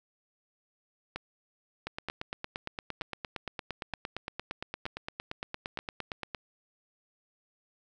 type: two click trains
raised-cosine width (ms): 0.3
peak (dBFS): -19 / -19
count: 40 / 6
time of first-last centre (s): 1.87-6.348 / 1.16-5.79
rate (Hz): 8.71 / 1.08
effects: none